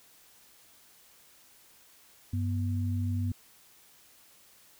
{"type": "tone pair together", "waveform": "sine", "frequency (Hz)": [96.3, 243.5], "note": ["G2", "B3"], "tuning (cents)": [-30, -24], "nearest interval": "octave + major third", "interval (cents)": 1606, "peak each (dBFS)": [-28, -35], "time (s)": [2.33, 3.32], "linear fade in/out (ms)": 5, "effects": ["white hiss -59 dBFS RMS until 4.79 s"]}